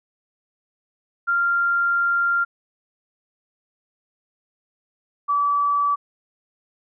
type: tone pair in turn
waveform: sine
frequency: 1390 / 1151.2 Hz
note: F6 / D6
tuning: -9 / -35 cents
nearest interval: minor third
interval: 326 cents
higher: first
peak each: -17 dBFS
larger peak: neither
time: 1.27-2.45 / 5.28-5.96 s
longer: first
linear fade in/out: 20 ms
effects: none